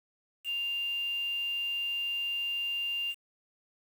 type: tone with quantisation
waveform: sine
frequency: 2794 Hz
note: F7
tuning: in tune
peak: -30 dBFS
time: 0.44-3.15 s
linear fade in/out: 50 ms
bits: 8
effects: none